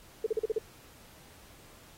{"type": "tone bursts", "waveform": "sine", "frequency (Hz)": 440, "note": "A4", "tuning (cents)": 0, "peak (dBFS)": -25, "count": 6, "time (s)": [0.24, 0.585], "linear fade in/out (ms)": 5, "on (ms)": 25, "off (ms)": 39, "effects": ["pink hiss -56 dBFS RMS until 1.97 s", "AAC 48 kbps"]}